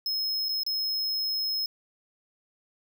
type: tone with dropouts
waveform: square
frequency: 5160 Hz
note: E8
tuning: 38 cents flat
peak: -27 dBFS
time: 0.06-1.66 s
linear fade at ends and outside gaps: 2 ms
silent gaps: 0.486-0.491 / 0.634-0.664 s
effects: none